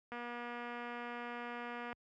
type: click train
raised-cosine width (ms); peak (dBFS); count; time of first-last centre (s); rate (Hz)
0.5; -30; 435; 0.12-1.928; 240
effects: high-pass 60 Hz 12 dB/octave